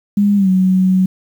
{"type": "tone with pitch glide", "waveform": "sine", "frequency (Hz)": [203.5, 186.61], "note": ["G#3", "F#3"], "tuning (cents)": [-35, 15], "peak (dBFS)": -9, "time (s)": [0.17, 1.06], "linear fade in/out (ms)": 5, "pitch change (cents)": -150, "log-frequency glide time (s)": [0.36, 0.49], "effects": ["7-bit"]}